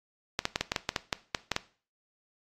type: clicks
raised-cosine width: 0.2 ms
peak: -9 dBFS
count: 12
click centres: 0.391 / 0.454 / 0.559 / 0.61 / 0.719 / 0.762 / 0.891 / 0.962 / 1.128 / 1.348 / 1.517 / 1.564 s
effects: noise-tail reverb RT60 0.4 s tail -18 dB re dry + AAC 48 kbps